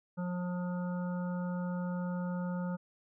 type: harmonic tone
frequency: 178.6 Hz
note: F3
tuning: 39 cents sharp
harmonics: 1 / 3 / 5 / 7 / 8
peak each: -33 / -43 / -47 / -50 / -51 dBFS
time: 0.17-2.77 s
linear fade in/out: 20 ms
effects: none